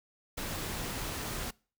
pink noise, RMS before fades -37 dBFS, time 0.37-1.51 s, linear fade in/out 10 ms, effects noise-tail reverb RT60 0.4 s tail -25 dB re dry

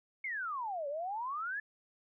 sine exponential two-way sweep, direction down then up, 2217 to 551 to 1754 Hz, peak -35 dBFS, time 0.24-1.6 s, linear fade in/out 5 ms, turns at 0.88 s, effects none

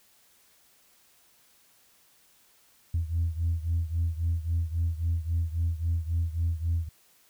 sine beating tone pair, 82.41 / 86.11 Hz, E2 / F2, 0 / -24 cents, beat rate 3.7 Hz, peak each -26 / -29 dBFS, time 2.94-6.89 s, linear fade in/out 5 ms, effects tanh soft clip ceiling -20 dBFS + white hiss -62 dBFS RMS until 7.29 s

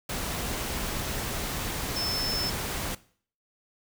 sine tone in noise, 5274 Hz, E8, in tune, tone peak -29 dBFS, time 1.96-2.5 s, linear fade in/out 5 ms, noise pink, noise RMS -32 dBFS, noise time 0.09-2.95 s, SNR 0 dB, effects noise-tail reverb RT60 0.5 s tail -19 dB re dry

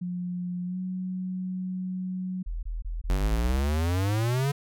sine tone with pitch glide, 178.3 to 184.69 Hz, F3 to F#3, +36 to -3 cents, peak -29 dBFS, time 0.01-2.43 s, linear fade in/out 10 ms, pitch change +61 cents, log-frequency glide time 0.65-0.78 s
sine tone bursts, 41.2 Hz, E1, in tune, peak -29 dBFS, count 6, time 2.46-3.595 s, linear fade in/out 10 ms, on 170 ms, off 23 ms
square exponential sweep, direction up, 45.11 to 144.6 Hz, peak -24 dBFS, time 3.09-4.52 s, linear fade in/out 10 ms
effects none

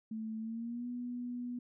sine tone with pitch glide, 220.3 to 244.4 Hz, A3 to B3, +2 to -18 cents, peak -37 dBFS, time 0.11-1.59 s, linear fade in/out 5 ms, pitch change +180 cents, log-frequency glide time 0.39-0.87 s, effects none

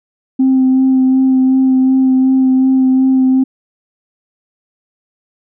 sine tone with vibrato, 261.6 Hz, C4, in tune, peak -6 dBFS, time 0.39-3.44 s, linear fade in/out 10 ms, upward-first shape sine, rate 2.7 Hz, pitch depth 14 cents each way, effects tanh soft clip ceiling -4 dBFS

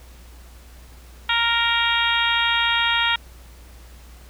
harmonic tone, 466.2 Hz, A#4, in tune, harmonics 2 / 3 / 4 / 5 / 6 / 7 / 8, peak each -25 / -24 / -25 / -26 / -27 / -24 / -27 dBFS, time 1.29-3.16 s, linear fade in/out 5 ms, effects added 60 Hz sine -42 dBFS peak until 4.29 s + pink hiss -50 dBFS RMS until 4.29 s

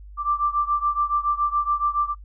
sine beating tone pair, 1174.7 / 1181.8 Hz, D6 / D6, 0 / +10 cents, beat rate 7.1 Hz, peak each -22 / -24 dBFS, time 0.17-2.15 s, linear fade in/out 50 ms, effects noise-tail reverb RT60 0.1 s tail -25 dB re dry + added 50 Hz sine -39 dBFS peak until 2.24 s

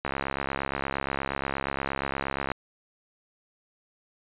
click train, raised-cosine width 0.5 ms, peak -13 dBFS, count 170, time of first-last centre 0.05-2.517 s, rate 68.5 Hz, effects resampled to 8000 Hz

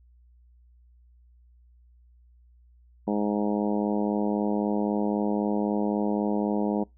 harmonic tone, 103.83 Hz, G#2, in tune, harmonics 2 / 3 / 4 / 5 / 6 / 7 / 8 / 9, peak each -26 / -30 / -32 / -34 / -36 / -37 / -38 / -39 dBFS, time 3.07-6.84 s, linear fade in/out 10 ms, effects noise-tail reverb RT60 0.2 s tail -25 dB re dry + added 60 Hz sine -54 dBFS peak until 6.97 s

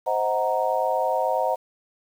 sine chord, C half-diminished seventh, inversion none, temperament equal with one note detuned, 523.3 / 632.4 / 740 / 932.3 Hz, C5 / Eb5 / Gb5 / Bb5, 0 / +28 / 0 / 0 cents, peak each -26 dBFS, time 0.06-1.56 s, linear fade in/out 20 ms, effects 8-bit

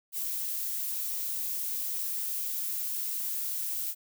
violet noise, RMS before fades -33 dBFS, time 0.12-3.95 s, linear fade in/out 50 ms, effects none

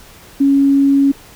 sine tone, 277.2 Hz, C#4, in tune, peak -8 dBFS, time 0.4-1.12 s, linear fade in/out 10 ms, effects pink hiss -41 dBFS RMS until 1.35 s

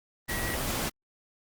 sine tone in noise, 1922 Hz, B6, 48 cents flat, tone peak -34 dBFS, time 0.28-0.56 s, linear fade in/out 20 ms, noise pink, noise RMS -31 dBFS, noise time 0.28-0.9 s, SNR -6 dB, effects Opus 24 kbps

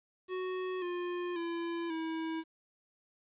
square tone with pitch steps, 370 / 353.7 / 338.1 / 323.2 Hz, F#4 / F4 / E4 / E4, 0 / +22 / +44 / -34 cents, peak -35 dBFS, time 0.28-2.44 s, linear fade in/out 50 ms, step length 540 ms, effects resampled to 8000 Hz + 11-bit

